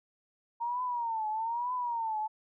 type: tone with vibrato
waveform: sine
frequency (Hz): 927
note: A#5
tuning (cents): -10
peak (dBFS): -30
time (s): 0.6-2.28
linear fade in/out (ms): 20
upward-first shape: triangle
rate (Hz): 1.1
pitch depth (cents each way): 150
effects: none